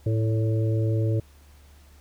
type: harmonic tone with a mistuned harmonic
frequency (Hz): 110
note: A2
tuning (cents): 0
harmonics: 1 / 3 / 4 / 5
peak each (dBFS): -21 / -31 / -33 / -35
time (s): 0.06-1.2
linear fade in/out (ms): 5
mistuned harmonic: 5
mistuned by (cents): +35
effects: added 72 Hz sine -50 dBFS peak until 2 s + pink hiss -58 dBFS RMS until 2 s